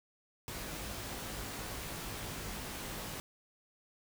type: noise with comb filter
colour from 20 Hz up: pink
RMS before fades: -42 dBFS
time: 0.48-3.2 s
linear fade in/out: 0 ms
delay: 19 ms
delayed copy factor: +0.5
effects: none